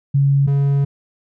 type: tone pair in turn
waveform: sine / triangle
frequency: 139.3 / 140.07 Hz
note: C#3 / C#3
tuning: +9 / +18 cents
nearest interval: unison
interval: 9 cents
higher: second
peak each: -11 dBFS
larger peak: neither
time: 0.14-0.47 / 0.47-0.85 s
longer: second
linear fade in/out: 10 ms
effects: none